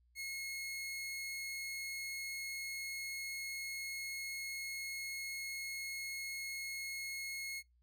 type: tone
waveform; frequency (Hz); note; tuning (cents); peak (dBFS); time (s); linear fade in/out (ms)
sawtooth; 2167; C#7; -40; -37; 0.15-7.63; 50
effects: noise-tail reverb RT60 0.2 s tail -26 dB re dry + added 60 Hz sine -68 dBFS peak until 7.82 s